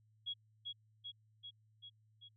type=tone with echo; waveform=sine; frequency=3322 Hz; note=G#7; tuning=in tune; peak=-38 dBFS; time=0.26-0.34 s; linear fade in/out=20 ms; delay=390 ms; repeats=5; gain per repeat=-3 dB; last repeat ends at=2.29 s; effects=added 108 Hz sine -68 dBFS peak until 2.36 s